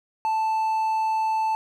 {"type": "tone", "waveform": "triangle", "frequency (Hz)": 880, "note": "A5", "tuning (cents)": 0, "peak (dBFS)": -19, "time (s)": [0.25, 1.55], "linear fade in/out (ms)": 0, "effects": []}